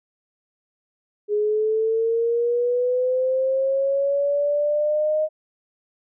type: linear sweep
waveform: sine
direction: up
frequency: 414.1 to 622.3 Hz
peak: -18 dBFS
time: 1.28-5.29 s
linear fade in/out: 50 ms
effects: none